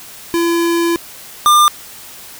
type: tone pair in turn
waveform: square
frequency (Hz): 338.6 / 1198.6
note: E4 / D6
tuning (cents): +46 / +35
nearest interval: octave + minor seventh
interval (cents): 2189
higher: second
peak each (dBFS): -13 / -7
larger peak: second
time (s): 0.34-0.96 / 1.46-1.68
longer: first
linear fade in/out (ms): 0
effects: white hiss -35 dBFS RMS until 2.39 s